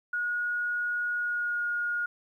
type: tone with pitch glide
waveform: sine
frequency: 1447 to 1432 Hz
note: F#6 to F6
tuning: -39 to +43 cents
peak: -27 dBFS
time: 0.13-2.06 s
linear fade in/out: 5 ms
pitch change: -18 cents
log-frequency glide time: 1.15-1.65 s
effects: 11-bit